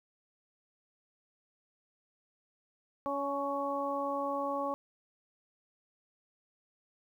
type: harmonic tone with a mistuned harmonic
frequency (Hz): 280.9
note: C#4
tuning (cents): +23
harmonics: 1 / 2 / 3 / 4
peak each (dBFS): -39 / -35 / -38 / -36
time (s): 3.06-4.74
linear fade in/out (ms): 0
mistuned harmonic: 4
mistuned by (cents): -17
effects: 11-bit